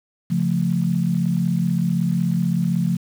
sine chord, Db augmented, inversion none, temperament equal, 138.59 / 174.61 / 220 Hz, Db3 / F3 / A3, 0 / 0 / 0 cents, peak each -24 / -19 / -25 dBFS, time 0.3-2.97 s, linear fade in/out 10 ms, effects 7-bit

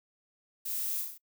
violet noise with echo, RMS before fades -36 dBFS, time 0.65-1.02 s, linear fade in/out 10 ms, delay 32 ms, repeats 5, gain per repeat -3 dB, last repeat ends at 1.18 s, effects noise-tail reverb RT60 0.1 s tail -24 dB re dry

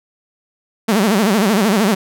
sawtooth tone with vibrato, 207.7 Hz, G#3, in tune, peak -8 dBFS, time 0.88-1.95 s, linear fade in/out 10 ms, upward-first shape sine, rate 13 Hz, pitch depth 180 cents each way, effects none

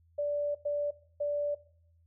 sine tone bursts at uneven times, 583 Hz, D5, 13 cents flat, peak -28 dBFS, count 3, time 0.18-0.55 / 0.65-0.91 / 1.2-1.55 s, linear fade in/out 10 ms, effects noise-tail reverb RT60 0.6 s tail -18 dB re dry + added 83 Hz sine -62 dBFS peak until 2.06 s

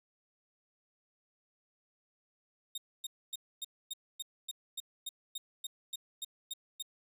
sawtooth tone bursts, 3701 Hz, A#7, 13 cents flat, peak -34 dBFS, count 15, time 2.75-6.825 s, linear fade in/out 5 ms, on 29 ms, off 260 ms, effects none

